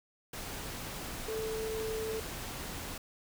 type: tone in noise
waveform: sine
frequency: 440.6 Hz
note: A4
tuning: 2 cents sharp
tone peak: -34 dBFS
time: 1.28-2.2 s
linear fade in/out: 5 ms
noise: pink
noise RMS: -41 dBFS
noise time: 0.33-2.98 s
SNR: +4 dB
effects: none